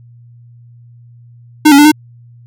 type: tone with pitch steps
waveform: square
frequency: 305 / 280.1 / 294.7 / 305.1 Hz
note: D#4 / C#4 / D4 / D#4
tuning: -34 / +18 / +6 / -34 cents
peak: -3 dBFS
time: 1.65-1.918 s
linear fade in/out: 10 ms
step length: 67 ms
effects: added 119 Hz sine -37 dBFS peak until 2.46 s